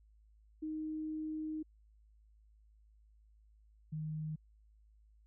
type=tone pair in turn; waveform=sine; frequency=311.1 / 155.18 Hz; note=D#4 / D#3; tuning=0 / -4 cents; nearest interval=octave; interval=1204 cents; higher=first; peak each=-37 / -37 dBFS; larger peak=neither; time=0.62-1.63 / 3.92-4.36 s; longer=first; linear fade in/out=10 ms; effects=added 53 Hz sine -62 dBFS peak until 5.26 s